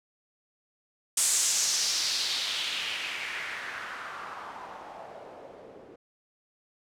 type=noise with low-pass filter sweep; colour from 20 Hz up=blue; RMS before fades=-32 dBFS; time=1.17-5.96 s; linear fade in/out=5 ms; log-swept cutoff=8400 to 410 Hz; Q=2.6; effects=none